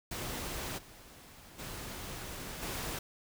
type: noise with level steps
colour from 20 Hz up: pink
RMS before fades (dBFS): -39 / -54 / -43 / -38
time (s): 0.11-2.99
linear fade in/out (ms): 5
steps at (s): 0.77 / 1.58 / 2.61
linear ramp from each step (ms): 20
effects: none